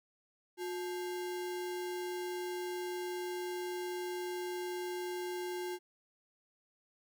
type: tone with sample-and-hold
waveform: sine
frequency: 359.4 Hz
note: F4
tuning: 50 cents sharp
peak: -36 dBFS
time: 0.57-5.79 s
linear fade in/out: 50 ms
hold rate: 1225 Hz
effects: none